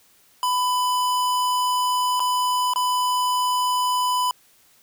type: tone with dropouts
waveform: square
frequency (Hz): 998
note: B5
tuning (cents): +18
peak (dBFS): -20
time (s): 0.43-4.31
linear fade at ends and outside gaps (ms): 1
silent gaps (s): 2.196-2.202 / 2.736-2.759
effects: white hiss -57 dBFS RMS until 4.82 s